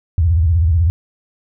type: tone with vibrato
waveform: sine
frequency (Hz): 82.41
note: E2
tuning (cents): 0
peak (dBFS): -10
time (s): 0.18-0.9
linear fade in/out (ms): 0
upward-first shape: square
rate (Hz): 16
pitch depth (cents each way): 150
effects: none